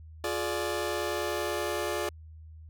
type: chord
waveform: sawtooth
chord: D diminished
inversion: first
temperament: just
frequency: 352.4 / 422.9 / 587.3 Hz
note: F4 / Ab4 / D5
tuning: +16 / +31 / 0 cents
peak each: -30 dBFS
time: 0.24-2.09 s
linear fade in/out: 2 ms
effects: added 79 Hz sine -45 dBFS peak until 2.69 s